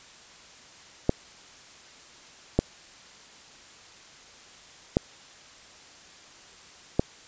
clicks, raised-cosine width 2 ms, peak -6 dBFS, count 4, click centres 1.094 / 2.59 / 4.969 / 6.995 s, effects white hiss -50 dBFS RMS until 7.27 s + resampled to 16000 Hz

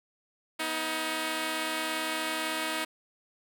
5% pulse tone pair together, 246.9 / 316.6 Hz, B3 / D#4, 0 / +30 cents, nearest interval major third, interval 430 cents, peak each -26 / -19 dBFS, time 0.59-2.85 s, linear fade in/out 10 ms, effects none

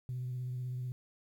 sine tone with vibrato, 125.9 Hz, B2, 34 cents sharp, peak -34 dBFS, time 0.09-0.92 s, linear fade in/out 0 ms, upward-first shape triangle, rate 16 Hz, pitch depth 28 cents each way, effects tanh soft clip ceiling -32 dBFS + 11-bit

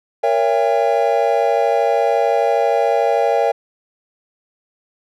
triangle chord, A# diminished seventh, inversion none, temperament just, 466.2 / 559.4 / 671.3 / 805.5 Hz, A#4 / C#5 / E5 / G5, 0 / +16 / +31 / +47 cents, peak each -17 dBFS, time 0.23-3.52 s, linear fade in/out 10 ms, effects none

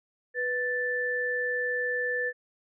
sine tone pair together, 493.9 / 1760.1 Hz, B4 / A6, 0 / 0 cents, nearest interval octave + minor seventh, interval 2200 cents, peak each -31 / -28 dBFS, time 0.34-2.33 s, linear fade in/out 50 ms, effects none

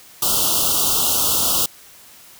white band-stop noise, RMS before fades -18 dBFS, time 0.22-1.66 s, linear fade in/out 5 ms, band 1400 to 2800 Hz, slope 96 dB/octave, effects white hiss -45 dBFS RMS until 2.39 s

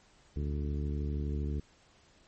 harmonic tone, 72.8 Hz, D2, 15 cents flat, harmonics 1 / 2 / 3 / 4 / 5 / 6, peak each -32 / -38 / -42 / -44 / -46 / -48 dBFS, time 0.36-1.6 s, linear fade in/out 5 ms, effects pink hiss -63 dBFS RMS until 2.27 s + MP3 32 kbps

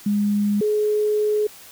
sine tone pair in turn, 205.6 / 422.8 Hz, G#3 / G#4, -17 / +31 cents, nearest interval octave, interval 1248 cents, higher second, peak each -17 dBFS, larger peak neither, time 0.06-0.61 / 0.61-1.47 s, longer second, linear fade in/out 5 ms, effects white hiss -44 dBFS RMS until 1.71 s

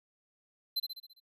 square tone with echo, 4075 Hz, C8, 47 cents flat, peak -29 dBFS, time 0.76-0.8 s, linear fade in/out 10 ms, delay 67 ms, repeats 6, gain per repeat -5 dB, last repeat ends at 1.202 s, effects none

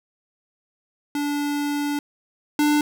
square tone pair in turn, 290 / 296.3 Hz, D4 / D4, -22 / +15 cents, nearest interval unison, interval 37 cents, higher second, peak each -23 / -17 dBFS, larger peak second, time 1.15-1.99 / 2.59-2.81 s, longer first, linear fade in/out 2 ms, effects none

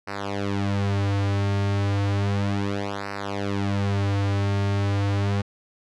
sawtooth tone with flanger, 100 Hz, G2, 35 cents sharp, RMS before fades -24 dBFS, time 0.07-5.42 s, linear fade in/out 10 ms, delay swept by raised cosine 0.29 to 6.09 ms, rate 0.33 Hz, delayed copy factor -0.95, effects low-pass 5000 Hz 12 dB/octave

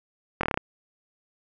slowing click train, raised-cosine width 0.5 ms, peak -9 dBFS, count 7, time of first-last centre 0.41-0.575 s, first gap 23 ms, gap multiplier 1.07, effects none

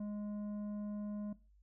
sine tone with tanh clipping, 207.7 Hz, G#3, in tune, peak -40 dBFS, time 0-1.33 s, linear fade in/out 5 ms, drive 8 dB, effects noise-tail reverb RT60 0.3 s tail -18 dB re dry + added 50 Hz sine -63 dBFS peak until 1.62 s

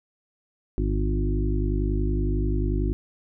harmonic tone with a mistuned harmonic, 51 Hz, G#1, 31 cents flat, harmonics 1 / 2 / 3 / 5 / 6 / 7, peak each -23 / -30 / -33 / -32 / -33 / -32 dBFS, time 0.78-2.93 s, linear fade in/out 0 ms, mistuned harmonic 1, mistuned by +33 cents, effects none

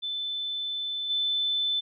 sine tone with level steps, 3520 Hz, A7, in tune, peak -29 / -24 dBFS, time 0.02-1.81 s, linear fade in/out 20 ms, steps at 1.09 s, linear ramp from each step 20 ms, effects none

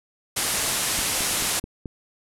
white low-pass noise, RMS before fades -25 dBFS, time 0.36-1.6 s, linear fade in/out 10 ms, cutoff 12000 Hz, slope 48 dB/octave
click train, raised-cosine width 3 ms, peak -20 dBFS, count 5, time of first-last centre 0.99-1.858 s, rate 4.61 Hz
effects none

